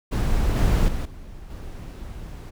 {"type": "noise with level steps", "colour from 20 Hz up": "brown", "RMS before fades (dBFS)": [-21, -18, -26, -40, -35], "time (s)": [0.11, 2.51], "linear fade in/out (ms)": 20, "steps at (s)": [0.56, 0.88, 1.05, 1.5], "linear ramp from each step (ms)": 5, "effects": []}